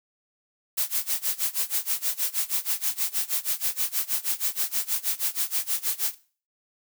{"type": "noise with tremolo", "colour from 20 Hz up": "blue", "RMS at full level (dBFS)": -24, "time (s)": [0.77, 6.15], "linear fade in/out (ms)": 10, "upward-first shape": "sine", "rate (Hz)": 6.3, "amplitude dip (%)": 95, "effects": ["noise-tail reverb RT60 0.4 s tail -18 dB re dry"]}